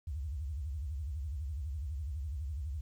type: tone with vibrato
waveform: sine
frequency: 72.3 Hz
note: D2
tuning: 27 cents flat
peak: -35 dBFS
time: 0.07-2.81 s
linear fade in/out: 5 ms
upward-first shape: sine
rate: 12 Hz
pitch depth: 260 cents each way
effects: 11-bit